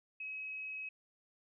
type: tone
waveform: sine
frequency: 2554 Hz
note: D#7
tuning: 45 cents sharp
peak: -40 dBFS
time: 0.2-0.89 s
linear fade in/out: 5 ms
effects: none